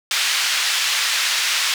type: band-pass noise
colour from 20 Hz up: white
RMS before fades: -20 dBFS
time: 0.11-1.74 s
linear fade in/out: 2 ms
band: 1600 to 4500 Hz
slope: 12 dB/octave
effects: none